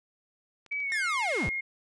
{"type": "clicks", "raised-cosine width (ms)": 0.2, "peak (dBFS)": -36, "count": 8, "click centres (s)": [0.663, 0.724, 0.803, 0.903, 0.955, 1.06, 1.129, 1.197]}
{"type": "tone with pitch glide", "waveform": "sine", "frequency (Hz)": [2284, 2143], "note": ["D7", "C7"], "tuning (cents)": [-49, 41], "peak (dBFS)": -29, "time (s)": [0.71, 1.61], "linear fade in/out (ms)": 10, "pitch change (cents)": -110, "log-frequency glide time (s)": [0.81, 0.95]}
{"type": "linear sweep", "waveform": "45% pulse", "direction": "down", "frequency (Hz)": [1864.7, 38.83], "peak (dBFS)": -29, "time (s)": [0.92, 1.49], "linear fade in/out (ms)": 0}
{"effects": ["resampled to 22050 Hz"]}